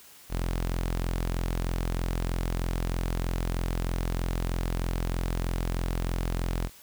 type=tone; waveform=sawtooth; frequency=43.17 Hz; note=F1; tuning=19 cents flat; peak=-23 dBFS; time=0.29-6.7 s; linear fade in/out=50 ms; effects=white hiss -52 dBFS RMS until 6.82 s